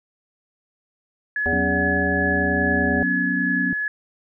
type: tone with tremolo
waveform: sine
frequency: 1700 Hz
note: G#6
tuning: 40 cents sharp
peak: -20 dBFS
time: 1.36-3.88 s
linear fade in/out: 2 ms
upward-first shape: triangle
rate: 2.4 Hz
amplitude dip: 25%
type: harmonic tone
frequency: 82.41 Hz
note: E2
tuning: in tune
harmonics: 1 / 3 / 5 / 7 / 9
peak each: -28 / -28 / -28 / -28 / -28 dBFS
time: 1.46-3.03 s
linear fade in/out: 0 ms
type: chord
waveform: sine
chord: F# suspended fourth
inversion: none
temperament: equal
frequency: 185 / 246.9 / 277.2 Hz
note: F#3 / B3 / C#4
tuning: 0 / 0 / 0 cents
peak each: -26 dBFS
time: 1.53-3.73 s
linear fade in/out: 0 ms
effects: none